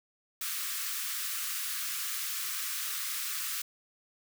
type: high-pass noise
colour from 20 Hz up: white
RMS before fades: -35 dBFS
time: 0.41-3.62 s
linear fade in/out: 5 ms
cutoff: 1100 Hz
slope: 96 dB/octave
effects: none